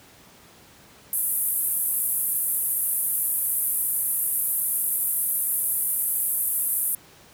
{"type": "band-pass noise", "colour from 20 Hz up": "pink", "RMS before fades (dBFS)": -25, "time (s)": [1.13, 6.95], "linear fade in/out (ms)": 2, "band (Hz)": [10000, 14000], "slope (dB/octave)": 48, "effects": ["pink hiss -51 dBFS RMS until 7.33 s", "high-pass 80 Hz 12 dB/octave"]}